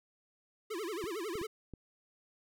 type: tone with vibrato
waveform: square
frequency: 383.2 Hz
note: G4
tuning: 39 cents flat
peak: -37 dBFS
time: 0.7-1.47 s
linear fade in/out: 10 ms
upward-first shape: sine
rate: 11 Hz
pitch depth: 270 cents each way
type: clicks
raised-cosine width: 3 ms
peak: -32 dBFS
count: 4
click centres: 1.04 / 1.355 / 1.415 / 1.737 s
effects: none